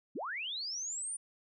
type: linear sweep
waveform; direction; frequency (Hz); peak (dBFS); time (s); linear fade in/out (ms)
sine; up; 157.7 to 9397; -36; 0.15-1.17; 10
effects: none